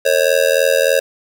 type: tone with amplitude modulation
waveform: square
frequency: 542 Hz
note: C#5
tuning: 39 cents flat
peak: -8 dBFS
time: 0.05-1 s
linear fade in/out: 10 ms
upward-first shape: sine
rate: 83.3 Hz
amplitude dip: 100%
effects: 7-bit